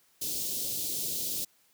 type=band-stop noise; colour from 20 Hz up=white; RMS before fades=-33 dBFS; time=0.21-1.45 s; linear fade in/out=10 ms; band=510 to 3600 Hz; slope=24 dB/octave; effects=white hiss -66 dBFS RMS until 1.73 s + high-pass 80 Hz 12 dB/octave